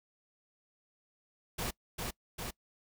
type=noise with echo; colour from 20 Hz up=pink; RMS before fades=-36 dBFS; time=1.58-1.71 s; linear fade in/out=10 ms; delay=400 ms; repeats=2; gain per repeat=-2 dB; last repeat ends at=2.51 s; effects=noise-tail reverb RT60 0.1 s tail -23 dB re dry